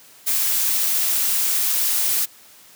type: noise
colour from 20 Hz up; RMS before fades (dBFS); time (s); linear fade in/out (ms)
blue; -20; 0.26-2.26; 20
effects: white hiss -48 dBFS RMS until 2.75 s + high-pass 100 Hz 12 dB/octave